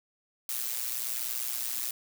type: noise with amplitude modulation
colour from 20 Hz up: blue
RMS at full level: -30 dBFS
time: 0.49-1.91 s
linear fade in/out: 2 ms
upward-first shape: sine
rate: 121 Hz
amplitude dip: 75%
effects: none